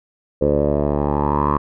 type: tone with low-pass filter sweep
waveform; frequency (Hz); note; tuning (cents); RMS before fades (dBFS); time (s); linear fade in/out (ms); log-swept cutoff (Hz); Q
10% pulse; 72.7; D2; -17; -18; 0.41-1.58; 10; 510 to 1100; 6.2
effects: none